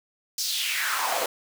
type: noise with high-pass filter sweep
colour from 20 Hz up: pink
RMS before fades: -27 dBFS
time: 0.38-1.26 s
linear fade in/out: 2 ms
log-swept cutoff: 5700 to 530 Hz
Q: 3.2
effects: none